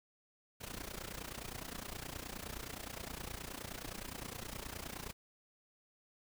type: noise with amplitude modulation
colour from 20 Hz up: pink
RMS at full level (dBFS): -42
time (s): 0.6-5.13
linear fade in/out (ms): 20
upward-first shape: sine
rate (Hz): 29.6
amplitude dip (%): 85
effects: none